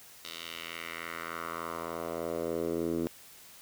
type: tone with band-pass filter sweep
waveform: 10% pulse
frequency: 83.4 Hz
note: E2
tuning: 21 cents sharp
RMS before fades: -36 dBFS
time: 0.25-3.07 s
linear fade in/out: 0 ms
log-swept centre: 3900 to 300 Hz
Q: 2
effects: white hiss -53 dBFS RMS until 3.61 s